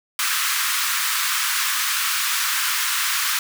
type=high-pass noise; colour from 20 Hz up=pink; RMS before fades=-22 dBFS; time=0.19-3.39 s; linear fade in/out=2 ms; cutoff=1100 Hz; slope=48 dB/octave; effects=none